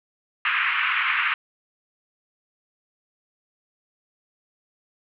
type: band-pass noise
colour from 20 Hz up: white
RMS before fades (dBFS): -23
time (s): 0.45-1.34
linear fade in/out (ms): 2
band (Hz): 1100 to 2700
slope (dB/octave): 48
effects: none